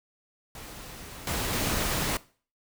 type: noise with level steps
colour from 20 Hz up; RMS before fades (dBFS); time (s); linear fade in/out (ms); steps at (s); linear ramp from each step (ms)
pink; -43 / -30 / -28; 0.55-2.17; 2; 1.27 / 1.53; 2
effects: noise-tail reverb RT60 0.4 s tail -19 dB re dry